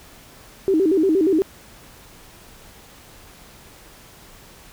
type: tone with vibrato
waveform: sine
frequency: 349 Hz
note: F4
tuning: 1 cent flat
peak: -14 dBFS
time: 0.68-1.42 s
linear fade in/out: 0 ms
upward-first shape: square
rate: 8.5 Hz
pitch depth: 180 cents each way
effects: pink hiss -46 dBFS RMS until 4.72 s